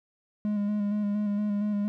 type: tone with vibrato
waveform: triangle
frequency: 206.7 Hz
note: G#3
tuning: 8 cents flat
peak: -23 dBFS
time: 0.45-1.88 s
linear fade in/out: 0 ms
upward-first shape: square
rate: 4.3 Hz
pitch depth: 23 cents each way
effects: none